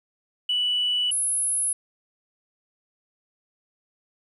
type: tone pair in turn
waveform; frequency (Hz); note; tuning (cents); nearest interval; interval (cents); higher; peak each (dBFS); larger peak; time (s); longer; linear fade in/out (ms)
sine; 2960 / 10585; F#7 / E9; 0 / +6; octave + minor seventh; 2206; second; -20 / -21; first; 0.49-1.11 / 1.11-1.73; neither; 5
effects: tanh soft clip ceiling -16 dBFS + 10-bit